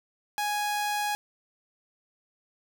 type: tone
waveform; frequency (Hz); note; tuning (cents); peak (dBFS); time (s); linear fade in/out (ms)
sawtooth; 830.6; G#5; 0; -23; 0.38-1.15; 0
effects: none